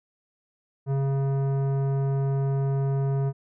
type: tone with tanh clipping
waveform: sine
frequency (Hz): 137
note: C#3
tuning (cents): -20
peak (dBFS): -24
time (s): 0.86-3.33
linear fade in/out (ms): 50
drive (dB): 14
effects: none